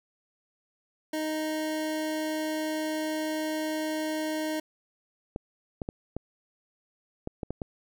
25% pulse tone, 311.1 Hz, D#4, in tune, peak -25 dBFS, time 1.13-4.6 s, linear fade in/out 5 ms
clicks, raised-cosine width 2 ms, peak -19 dBFS, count 8, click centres 5.361 / 5.818 / 5.889 / 6.166 / 7.274 / 7.432 / 7.506 / 7.618 s
effects none

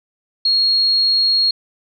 sine tone, 4289 Hz, C8, 42 cents sharp, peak -12 dBFS, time 0.45-1.51 s, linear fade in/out 5 ms, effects none

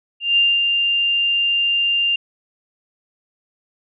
sine tone with ADSR envelope, 2794 Hz, F7, in tune, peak -11 dBFS, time 0.2-2.16 s, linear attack 170 ms, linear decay 230 ms, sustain -4 dB, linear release 5 ms, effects none

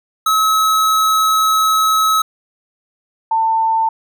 square / sine tone pair in turn, 1287 / 894.9 Hz, E6 / A5, -42 / +29 cents, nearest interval tritone, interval 629 cents, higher first, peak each -12 dBFS, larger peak neither, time 0.26-2.22 / 3.31-3.89 s, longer first, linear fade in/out 5 ms, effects none

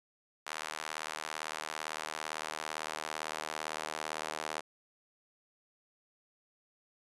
sawtooth tone with high-pass filter sweep, 77.78 Hz, D#2, in tune, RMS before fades -40 dBFS, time 0.46-4.61 s, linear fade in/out 10 ms, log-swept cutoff 1100 to 700 Hz, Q 0.93, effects resampled to 24000 Hz

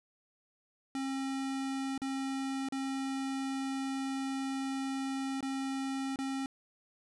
square tone with dropouts, 269.1 Hz, C4, 49 cents sharp, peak -34 dBFS, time 0.95-6.46 s, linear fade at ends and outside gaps 1 ms, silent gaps 1.978-2.018 / 2.687-2.723 / 5.407-5.427 / 6.159-6.188 s, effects resampled to 24000 Hz

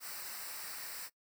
white noise with comb filter, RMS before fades -44 dBFS, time 0-1.1 s, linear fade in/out 50 ms, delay 0.3 ms, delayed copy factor -0.65, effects noise-tail reverb RT60 0.1 s tail -21 dB re dry

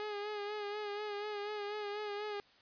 sawtooth tone with vibrato, 415.3 Hz, G#4, in tune, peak -34 dBFS, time 0-2.4 s, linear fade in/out 0 ms, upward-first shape sine, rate 4.1 Hz, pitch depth 39 cents each way, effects white hiss -64 dBFS RMS until 2.61 s + resampled to 11025 Hz

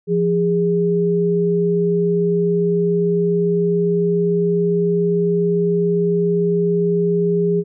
sine tone pair together, 172.38 / 410 Hz, F3 / G#4, -22 / -22 cents, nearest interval octave + minor third, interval 1500 cents, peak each -18 / -16 dBFS, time 0.07-7.64 s, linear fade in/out 50 ms, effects none

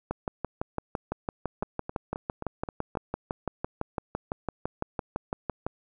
two click trains, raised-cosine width 1 ms, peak -15 / -20 dBFS, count 34 / 6, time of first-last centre 0.11-5.666 / 1.63-2.953 s, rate 5.94 / 3.78 Hz, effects none

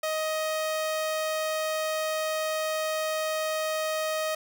sawtooth tone, 627 Hz, D#5, 13 cents sharp, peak -23 dBFS, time 0.03-4.35 s, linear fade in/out 5 ms, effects none

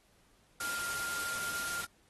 sine tone in noise, 1398 Hz, F6, 1 cent sharp, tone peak -37 dBFS, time 0.6-1.85 s, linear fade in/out 5 ms, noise white, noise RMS -39 dBFS, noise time 0.6-1.85 s, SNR -1 dB, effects pink hiss -68 dBFS RMS until 2.09 s + AAC 32 kbps

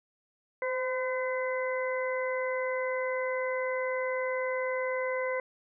harmonic tone with a mistuned harmonic, 508 Hz, B4, 49 cents sharp, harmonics 1 / 2 / 3 / 4, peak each -30 / -37 / -41 / -36 dBFS, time 0.62-5.4 s, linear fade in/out 2 ms, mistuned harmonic 1, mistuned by +27 cents, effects none

